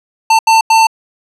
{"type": "tone bursts at uneven times", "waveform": "square", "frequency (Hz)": 894, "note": "A5", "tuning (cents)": 27, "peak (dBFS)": -6, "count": 3, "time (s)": [[0.3, 0.39], [0.47, 0.61], [0.7, 0.87]], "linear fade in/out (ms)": 5, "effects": ["low-pass 9000 Hz 12 dB/octave"]}